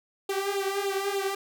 sawtooth tone with flanger, 394.6 Hz, G4, 11 cents sharp, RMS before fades -29 dBFS, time 0.29-1.35 s, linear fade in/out 5 ms, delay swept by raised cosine 0.26 to 3.56 ms, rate 3.4 Hz, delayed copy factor +0.85, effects none

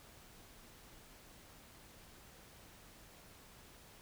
silence, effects pink hiss -59 dBFS RMS until 4.01 s

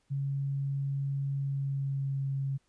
sine tone with pitch glide, 138.59 to 136.68 Hz, C#3 to C#3, 0 to -24 cents, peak -29 dBFS, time 0.1-2.58 s, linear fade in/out 20 ms, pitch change -24 cents, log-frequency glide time 1.36-2.28 s, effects pink hiss -73 dBFS RMS until 2.68 s + resampled to 22050 Hz

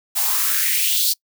blue noise with high-pass filter sweep, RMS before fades -19 dBFS, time 0.15-1.14 s, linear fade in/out 20 ms, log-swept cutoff 710 to 4600 Hz, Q 3.5, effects noise-tail reverb RT60 0.1 s tail -25 dB re dry

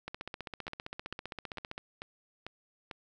two click trains, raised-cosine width 0.3 ms, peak -24 / -23 dBFS, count 6 / 27, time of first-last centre 0.68-2.912 / 0.08-1.779 s, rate 2.24 / 15.3 Hz, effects none

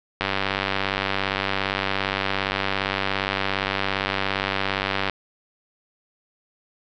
click train, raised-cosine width 0.3 ms, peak -6 dBFS, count 477, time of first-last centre 0.21-5.097 s, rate 97.4 Hz, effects low-pass 5000 Hz 12 dB/octave

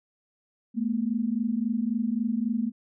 sine tone pair together, 216.5 / 240.2 Hz, A3 / B3, -28 / -48 cents, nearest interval major second, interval 180 cents, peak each -27 dBFS, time 0.74-2.72 s, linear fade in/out 50 ms, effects none

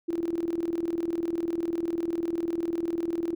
sine tone with tremolo, 336 Hz, E4, 33 cents sharp, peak -24 dBFS, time 0.08-3.35 s, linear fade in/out 10 ms, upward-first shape square, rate 20 Hz, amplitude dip 70%, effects none

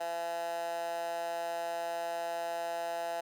15% pulse tone with high-pass filter, 169.4 Hz, E3, 48 cents sharp, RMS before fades -36 dBFS, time 0-3.21 s, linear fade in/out 10 ms, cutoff 730 Hz, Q 5.3, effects none

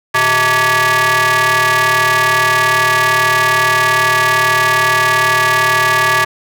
sawtooth ring-modulated tone, 261.6 Hz, C4, in tune, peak -3 dBFS, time 0.14-6.25 s, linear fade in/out 10 ms, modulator 1420 Hz, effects none

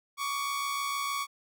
sawtooth tone pair together, 1120 / 1186.5 Hz, C#6 / D6, +18 / +17 cents, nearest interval minor second, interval 99 cents, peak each -27 / -35 dBFS, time 0.17-1.27 s, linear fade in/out 50 ms, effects none

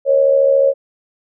sine tone with amplitude modulation, 548 Hz, C#5, 20 cents flat, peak -6 dBFS, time 0.05-0.74 s, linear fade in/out 50 ms, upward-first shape sine, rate 74 Hz, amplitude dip 65%, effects none

